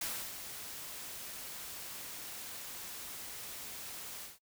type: noise with ADSR envelope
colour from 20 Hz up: white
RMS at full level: -37 dBFS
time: 0.01-4.39 s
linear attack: 5 ms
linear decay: 300 ms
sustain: -8 dB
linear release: 180 ms
effects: noise-tail reverb RT60 0.1 s tail -24 dB re dry